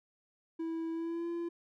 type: tone with pitch glide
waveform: triangle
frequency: 327.5 to 340.6 Hz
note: E4 to F4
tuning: -11 to -43 cents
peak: -32 dBFS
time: 0.59-1.49 s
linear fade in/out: 10 ms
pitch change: +68 cents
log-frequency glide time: 0.92-1.28 s
effects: none